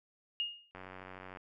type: tone with exponential decay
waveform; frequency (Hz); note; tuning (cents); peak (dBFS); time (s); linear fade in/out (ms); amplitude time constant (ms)
sine; 2847; F7; +33; -29; 0.4-0.71; 0; 66
type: click train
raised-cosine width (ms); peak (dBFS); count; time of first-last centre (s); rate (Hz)
0.5; -32; 59; 0.75-1.372; 93.3
effects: none